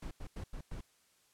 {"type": "noise bursts at uneven times", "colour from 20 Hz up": "brown", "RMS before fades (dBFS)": -42, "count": 5, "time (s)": [[0.02, 0.11], [0.2, 0.27], [0.36, 0.44], [0.53, 0.61], [0.71, 0.81]], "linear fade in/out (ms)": 5, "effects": ["white hiss -70 dBFS RMS until 1.33 s", "low-pass 11000 Hz 12 dB/octave"]}